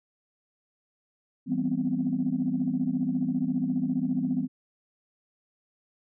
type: chord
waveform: sine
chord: C major seventh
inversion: first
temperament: equal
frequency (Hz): 164.81 / 196 / 246.9 / 261.6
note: E3 / G3 / B3 / C4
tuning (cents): 0 / 0 / 0 / 0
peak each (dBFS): -33 / -32 / -28 / -28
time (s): 1.46-4.48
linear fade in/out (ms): 50
effects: tanh soft clip ceiling -16 dBFS